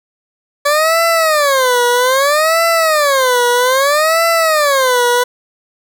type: tone with vibrato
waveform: 20% pulse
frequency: 569 Hz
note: C#5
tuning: 45 cents sharp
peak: -5 dBFS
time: 0.65-5.24 s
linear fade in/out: 10 ms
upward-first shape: sine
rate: 0.62 Hz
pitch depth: 280 cents each way
effects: none